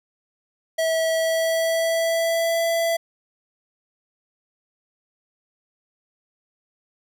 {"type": "tone with pitch glide", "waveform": "square", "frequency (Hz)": [649, 667.2], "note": ["E5", "E5"], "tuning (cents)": [-27, 21], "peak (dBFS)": -20, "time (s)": [0.78, 2.97], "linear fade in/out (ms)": 10, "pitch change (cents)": 48, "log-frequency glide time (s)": [1.11, 2.64], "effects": ["10-bit"]}